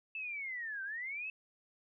sine linear two-way sweep, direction down then up, 2652 to 1532 to 2652 Hz, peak -38 dBFS, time 0.15-1.3 s, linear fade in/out 2 ms, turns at 0.83 s, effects none

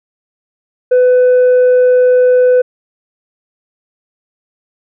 sine tone with tanh clipping, 501 Hz, B4, 25 cents sharp, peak -6 dBFS, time 0.91-2.62 s, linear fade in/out 10 ms, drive 2 dB, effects none

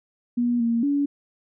sine tone with pitch steps, 240.9 / 232.3 / 284.7 Hz, B3 / A#3 / C#4, -43 / -6 / +46 cents, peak -19 dBFS, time 0.37-1.06 s, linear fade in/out 10 ms, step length 230 ms, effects none

